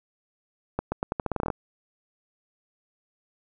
accelerating click train, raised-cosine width 1 ms, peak -12 dBFS, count 13, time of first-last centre 0.79-1.502 s, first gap 130 ms, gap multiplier 0.84, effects none

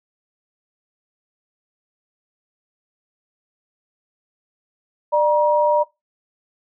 sine tone pair together, 597 / 951.2 Hz, D5 / A#5, +28 / +35 cents, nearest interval minor sixth, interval 807 cents, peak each -16 dBFS, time 5.12-5.84 s, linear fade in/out 20 ms, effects noise-tail reverb RT60 0.2 s tail -20 dB re dry

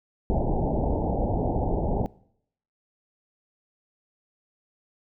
pink low-pass noise, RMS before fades -25 dBFS, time 0.3-2.06 s, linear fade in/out 0 ms, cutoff 880 Hz, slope 96 dB/octave, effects noise-tail reverb RT60 0.7 s tail -22 dB re dry

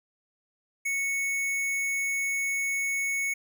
square tone, 2212 Hz, C#7, 4 cents flat, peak -27 dBFS, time 0.85-3.34 s, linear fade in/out 10 ms, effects none

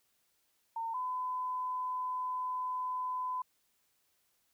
sine tone pair in turn, 910 / 1009.5 Hz, A#5 / B5, -42 / +38 cents, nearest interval major second, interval 180 cents, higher second, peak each -34 / -33 dBFS, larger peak second, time 0.76-0.94 / 0.94-3.42 s, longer second, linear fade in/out 5 ms, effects white hiss -75 dBFS RMS until 4.53 s

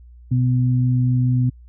sine tone pair together, 124.72 / 251.9 Hz, B2 / B3, +17 / +34 cents, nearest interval octave, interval 1217 cents, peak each -15 / -23 dBFS, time 0.31-1.5 s, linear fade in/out 10 ms, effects added 60 Hz sine -41 dBFS peak until 1.68 s

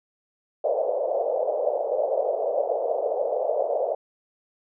white band-pass noise, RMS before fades -25 dBFS, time 0.64-3.95 s, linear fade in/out 5 ms, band 490 to 650 Hz, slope 48 dB/octave, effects none

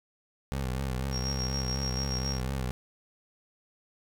20% pulse tone with vibrato, 65.41 Hz, C2, in tune, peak -25 dBFS, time 0.52-2.71 s, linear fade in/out 0 ms, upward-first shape triangle, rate 4.1 Hz, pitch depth 98 cents each way
sine tone with tremolo, 5588 Hz, F8, in tune, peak -32 dBFS, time 1.11-2.41 s, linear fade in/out 50 ms, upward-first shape square, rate 7 Hz, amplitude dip 50%
effects none

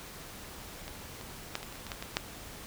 clicks, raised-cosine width 0.2 ms, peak -23 / -28 / -14 / -23 / -29 / -29 / -24 / -18 / -21 / -10 dBFS, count 10, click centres 0.88 / 1.212 / 1.554 / 1.63 / 1.725 / 1.756 / 1.867 / 1.918 / 2.025 / 2.169 s, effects pink hiss -46 dBFS RMS until 2.66 s

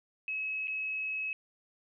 sine tone with dropouts, 2570 Hz, E7, 45 cents flat, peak -32 dBFS, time 0.28-1.33 s, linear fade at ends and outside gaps 1 ms, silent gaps 0.673-0.68 s, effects none

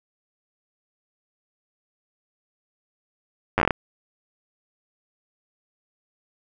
slowing click train, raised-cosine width 0.5 ms, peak -4 dBFS, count 8, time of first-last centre 3.58-3.708 s, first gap 9 ms, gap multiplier 1.23, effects none

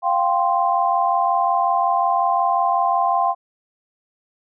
sine chord, F suspended second, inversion none, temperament equal, 698.5 / 784 / 1046.5 Hz, F5 / G5 / C6, 0 / 0 / 0 cents, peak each -20 dBFS, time 0.02-3.35 s, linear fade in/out 50 ms, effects none

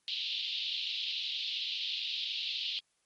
pink band-pass noise, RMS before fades -36 dBFS, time 0.08-2.79 s, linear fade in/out 0 ms, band 2900 to 4200 Hz, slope 48 dB/octave, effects white hiss -75 dBFS RMS until 3.05 s + MP3 48 kbps

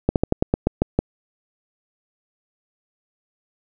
slowing click train, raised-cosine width 2 ms, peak -3 dBFS, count 9, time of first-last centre 0.09-0.99 s, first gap 68 ms, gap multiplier 1.14, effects none

